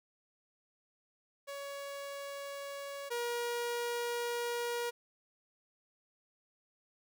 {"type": "tone pair in turn", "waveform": "sawtooth", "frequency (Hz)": [561, 476.7], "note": ["C#5", "A#4"], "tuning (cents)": [21, 39], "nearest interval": "minor third", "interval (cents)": 282, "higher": "first", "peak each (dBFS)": [-37, -30], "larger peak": "second", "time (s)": [[1.47, 3.1], [3.1, 4.91]], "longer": "second", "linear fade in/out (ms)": 20, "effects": []}